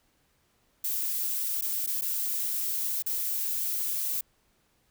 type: noise with dropouts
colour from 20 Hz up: violet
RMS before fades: -30 dBFS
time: 0.84-4.21 s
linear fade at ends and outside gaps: 5 ms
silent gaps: 1.612-1.621 / 1.864-1.872 / 2.012-2.019 / 3.024-3.062 s
effects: pink hiss -69 dBFS RMS until 4.9 s